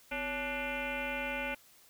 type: tone with frequency modulation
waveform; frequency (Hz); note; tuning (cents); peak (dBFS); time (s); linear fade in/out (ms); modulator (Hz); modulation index
sine; 1476; F#6; -5; -33; 0.11-1.55; 10; 305; 4.1
effects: white hiss -61 dBFS RMS until 1.89 s